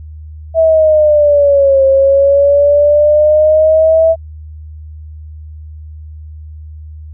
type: exponential two-way sweep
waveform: sine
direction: down then up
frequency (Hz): 655 to 537 to 655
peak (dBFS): -5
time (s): 0.54-4.16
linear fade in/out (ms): 50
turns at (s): 1.84
effects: added 77 Hz sine -27 dBFS peak until 7.13 s